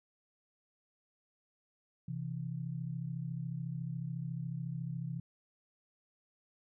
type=tone pair together; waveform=sine; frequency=130.81 / 164.81 Hz; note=C3 / E3; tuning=0 / 0 cents; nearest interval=major third; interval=400 cents; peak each=-39 / -39 dBFS; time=2.08-5.2 s; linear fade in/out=5 ms; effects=none